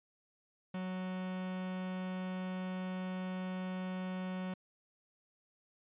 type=tone; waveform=45% pulse; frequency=185 Hz; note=F#3; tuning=in tune; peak=-37 dBFS; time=0.74-4.54 s; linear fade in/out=5 ms; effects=resampled to 8000 Hz